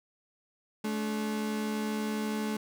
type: tone pair together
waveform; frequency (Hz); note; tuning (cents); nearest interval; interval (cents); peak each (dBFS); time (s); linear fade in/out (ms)
35% pulse; 215.1 / 287.4; A3 / D4; -39 / -37; perfect fourth; 502; -29 / -38; 0.84-2.57; 5
effects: none